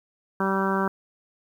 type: harmonic tone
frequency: 193.4 Hz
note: G3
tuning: 23 cents flat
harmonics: 1 / 2 / 3 / 4 / 5 / 6 / 7 / 8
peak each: -26 / -28 / -33 / -34 / -29 / -31 / -32 / -32 dBFS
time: 0.4-0.88 s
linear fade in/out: 2 ms
effects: 9-bit